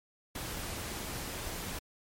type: noise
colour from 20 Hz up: pink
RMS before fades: -39 dBFS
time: 0.35-1.79 s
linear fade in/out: 5 ms
effects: MP3 64 kbps